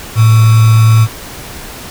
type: tone with sample-and-hold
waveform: sine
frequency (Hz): 111.3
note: A2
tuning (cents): +20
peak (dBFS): -3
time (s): 0.15-1.08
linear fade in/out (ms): 50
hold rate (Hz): 1225
effects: pink hiss -28 dBFS RMS until 1.9 s